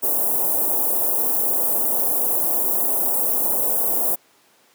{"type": "band-stop noise", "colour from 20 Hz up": "white", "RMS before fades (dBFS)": -20, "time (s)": [0.02, 4.16], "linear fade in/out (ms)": 20, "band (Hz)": [820, 11000], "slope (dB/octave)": 24, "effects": ["pink hiss -56 dBFS RMS until 4.74 s", "high-pass 300 Hz 12 dB/octave"]}